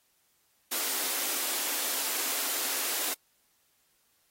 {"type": "high-pass noise", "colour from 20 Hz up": "white", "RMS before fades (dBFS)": -31, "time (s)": [0.71, 3.14], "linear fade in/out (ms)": 10, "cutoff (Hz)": 240, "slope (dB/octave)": 96, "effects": ["white hiss -70 dBFS RMS until 4.3 s", "AAC 48 kbps"]}